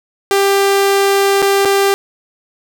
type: tone with dropouts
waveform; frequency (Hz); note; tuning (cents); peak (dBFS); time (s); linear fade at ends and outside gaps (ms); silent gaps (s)
sawtooth; 395.5; G4; +15; -6; 0.31-1.94; 0; 1.42-1.426 / 1.65-1.655
effects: none